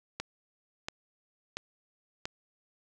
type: click train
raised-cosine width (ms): 0.2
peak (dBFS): -17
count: 4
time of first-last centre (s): 0.2-2.255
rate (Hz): 1.46
effects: none